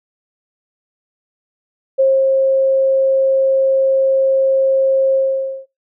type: tone with ADSR envelope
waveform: sine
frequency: 535 Hz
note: C5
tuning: 38 cents sharp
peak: -8 dBFS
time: 1.98-5.66 s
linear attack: 20 ms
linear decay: 230 ms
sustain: -2 dB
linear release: 510 ms
effects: noise-tail reverb RT60 0.2 s tail -20 dB re dry